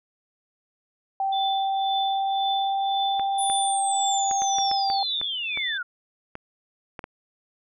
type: tone with pitch glide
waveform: sine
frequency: 778 to 786.1 Hz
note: G5 to G5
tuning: -13 to +5 cents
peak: -22 dBFS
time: 1.2-5.03 s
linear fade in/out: 2 ms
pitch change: +18 cents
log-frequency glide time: 1.89-3.22 s
type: tone with tremolo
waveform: sine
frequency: 3520 Hz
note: A7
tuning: in tune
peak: -26 dBFS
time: 1.32-5.78 s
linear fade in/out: 10 ms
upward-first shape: triangle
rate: 1.9 Hz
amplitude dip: 85%
type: clicks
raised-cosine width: 0.5 ms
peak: -20 dBFS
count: 12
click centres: 3.196 / 3.499 / 4.312 / 4.42 / 4.585 / 4.714 / 4.901 / 5.214 / 5.574 / 6.354 / 6.992 / 7.041 s
type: linear sweep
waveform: sine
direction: down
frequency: 9956 to 1374 Hz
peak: -27 dBFS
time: 3.38-5.83 s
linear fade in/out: 10 ms
effects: none